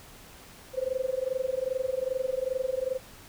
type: tone with amplitude modulation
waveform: sine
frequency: 519 Hz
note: C5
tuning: 14 cents flat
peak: -23 dBFS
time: 0.73-3 s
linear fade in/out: 50 ms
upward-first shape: sine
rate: 22.5 Hz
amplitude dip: 95%
effects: pink hiss -50 dBFS RMS until 3.28 s